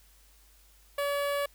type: tone with notch filter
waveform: sawtooth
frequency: 570 Hz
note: C#5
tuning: 48 cents sharp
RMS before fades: -30 dBFS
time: 0.98-1.46 s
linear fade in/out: 5 ms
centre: 6100 Hz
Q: 0.98
effects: added 50 Hz sine -59 dBFS peak until 1.54 s + white hiss -62 dBFS RMS until 1.54 s